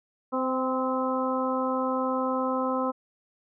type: harmonic tone with a mistuned harmonic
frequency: 259.1 Hz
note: C4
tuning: 17 cents flat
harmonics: 1 / 2 / 3 / 4 / 5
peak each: -29 / -29 / -35 / -31 / -33 dBFS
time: 0.32-2.92 s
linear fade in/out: 20 ms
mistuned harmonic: 3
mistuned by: +21 cents
effects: none